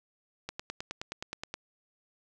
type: click train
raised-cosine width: 0.2 ms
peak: -19 dBFS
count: 11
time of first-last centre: 0.49-1.54 s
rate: 9.52 Hz
effects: none